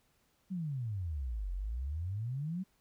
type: exponential two-way sweep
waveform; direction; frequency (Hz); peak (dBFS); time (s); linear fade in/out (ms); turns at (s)
sine; down then up; 194.8 to 43.65 to 194.8; -34; 0.5-2.64; 20; 1.52
effects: pink hiss -73 dBFS RMS until 2.8 s